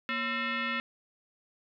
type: tone with frequency modulation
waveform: sine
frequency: 237.1 Hz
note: A#3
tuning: 30 cents sharp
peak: -29 dBFS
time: 0.09-0.8 s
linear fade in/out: 0 ms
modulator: 790 Hz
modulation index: 3.4
effects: none